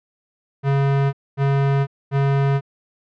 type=tone bursts; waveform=square; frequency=138.59 Hz; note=C#3; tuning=in tune; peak=-16 dBFS; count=3; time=0.63-2.61 s; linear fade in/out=50 ms; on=500 ms; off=240 ms; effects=low-pass 2000 Hz 12 dB/octave